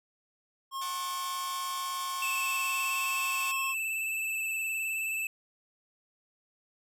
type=tone; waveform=square; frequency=1077 Hz; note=C6; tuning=50 cents sharp; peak=-34 dBFS; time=0.71-3.75 s; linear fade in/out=50 ms
type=chord; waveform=5% pulse; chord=D major seventh; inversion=first; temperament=equal with one note detuned; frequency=740 / 880 / 1133.3 / 1174.7 Hz; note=F#5 / A5 / C#6 / D6; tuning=0 / 0 / +38 / 0 cents; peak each=-33 / -34 / -33 / -32 dBFS; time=0.81-3.52 s; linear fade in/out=10 ms
type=tone with vibrato; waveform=square; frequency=2637 Hz; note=E7; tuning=in tune; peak=-31 dBFS; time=2.22-5.27 s; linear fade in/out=2 ms; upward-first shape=square; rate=19 Hz; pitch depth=19 cents each way
effects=none